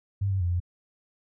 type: tone with pitch steps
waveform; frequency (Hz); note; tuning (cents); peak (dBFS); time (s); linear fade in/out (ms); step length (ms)
sine; 98.9 / 96 / 87.6 / 88.1; G2 / G2 / F2 / F2; +16 / -36 / +6 / +16; -23; 0.21-0.602; 10; 98
effects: none